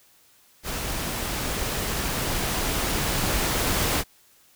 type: noise with level ramp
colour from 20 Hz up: pink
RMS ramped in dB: -30 to -23 dBFS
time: 0.63-4.04 s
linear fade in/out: 50 ms
effects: white hiss -58 dBFS RMS until 4.55 s